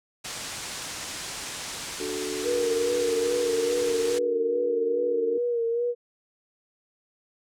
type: low-pass noise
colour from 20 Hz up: white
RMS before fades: -36 dBFS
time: 0.24-4.19 s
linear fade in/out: 10 ms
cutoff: 8600 Hz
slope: 24 dB/octave
type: chord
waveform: sine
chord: D major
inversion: none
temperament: equal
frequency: 293.7 / 370 / 440 Hz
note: D4 / F#4 / A4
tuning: 0 / 0 / 0 cents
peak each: -36 / -33 / -33 dBFS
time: 2-5.38 s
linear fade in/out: 2 ms
type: tone with vibrato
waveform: sine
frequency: 471.4 Hz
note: A#4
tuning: 19 cents sharp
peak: -23 dBFS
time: 2.43-5.95 s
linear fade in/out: 50 ms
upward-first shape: sine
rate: 2.4 Hz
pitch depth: 45 cents each way
effects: none